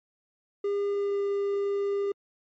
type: tone with pitch glide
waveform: triangle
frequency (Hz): 404 to 401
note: G#4 to G4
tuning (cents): -48 to +39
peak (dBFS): -23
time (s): 0.64-2.12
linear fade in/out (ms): 5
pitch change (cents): -13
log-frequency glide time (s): 0.9-1.2
effects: MP3 32 kbps